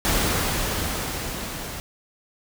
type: noise with level ramp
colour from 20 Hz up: pink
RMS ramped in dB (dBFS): -21 to -34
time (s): 0.05-1.8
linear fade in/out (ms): 0
effects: none